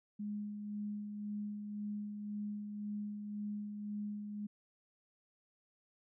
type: tone with tremolo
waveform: sine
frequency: 207.7 Hz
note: G#3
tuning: in tune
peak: -37 dBFS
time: 0.19-4.47 s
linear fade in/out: 10 ms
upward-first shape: sine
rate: 1.9 Hz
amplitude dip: 40%
effects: none